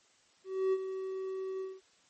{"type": "tone with ADSR envelope", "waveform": "triangle", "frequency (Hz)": 380.1, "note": "F#4", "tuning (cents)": 47, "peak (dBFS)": -23, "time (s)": [0.44, 1.81], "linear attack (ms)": 290, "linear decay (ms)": 41, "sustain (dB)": -10, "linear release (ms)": 200, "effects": ["white hiss -66 dBFS RMS until 2.09 s", "MP3 32 kbps"]}